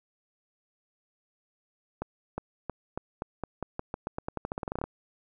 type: accelerating click train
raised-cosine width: 1 ms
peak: -18 dBFS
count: 23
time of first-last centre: 2.02-4.84 s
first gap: 360 ms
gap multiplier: 0.88
effects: none